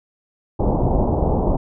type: low-pass noise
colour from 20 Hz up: pink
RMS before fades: -18 dBFS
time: 0.59-1.57 s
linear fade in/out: 10 ms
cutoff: 900 Hz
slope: 48 dB/octave
effects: none